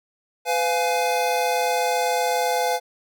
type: chord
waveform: square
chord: F diminished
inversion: second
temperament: just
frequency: 502.9 / 698.5 / 838.1 Hz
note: Cb5 / F5 / Ab5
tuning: +31 / 0 / +16 cents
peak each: -25 dBFS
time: 0.45-2.8 s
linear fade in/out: 50 ms
effects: none